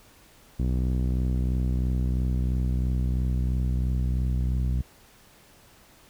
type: tone with low-pass filter sweep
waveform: sawtooth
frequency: 63 Hz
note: B1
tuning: 35 cents sharp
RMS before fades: -25 dBFS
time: 0.59-4.82 s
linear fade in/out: 10 ms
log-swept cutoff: 260 to 160 Hz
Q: 0.95
effects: pink hiss -55 dBFS RMS until 6.09 s